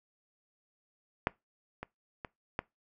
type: clicks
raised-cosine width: 0.5 ms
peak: -11 / -24 / -24 / -16 dBFS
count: 4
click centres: 1.271 / 1.83 / 2.248 / 2.591 s
effects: noise-tail reverb RT60 0.2 s tail -23 dB re dry